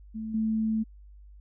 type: tone with level steps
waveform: sine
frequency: 220 Hz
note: A3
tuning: in tune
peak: -32 / -24 dBFS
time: 0.14-0.84 s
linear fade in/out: 20 ms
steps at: 0.34 s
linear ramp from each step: 5 ms
effects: added 50 Hz sine -47 dBFS peak until 1.4 s